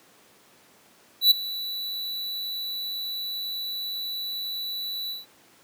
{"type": "tone with ADSR envelope", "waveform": "square", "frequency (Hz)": 3951, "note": "B7", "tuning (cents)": 0, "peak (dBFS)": -12, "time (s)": [1.21, 5.26], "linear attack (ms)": 100, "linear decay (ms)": 11, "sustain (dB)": -18, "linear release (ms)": 160, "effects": ["pink hiss -56 dBFS RMS until 5.63 s", "high-pass 200 Hz 12 dB/octave"]}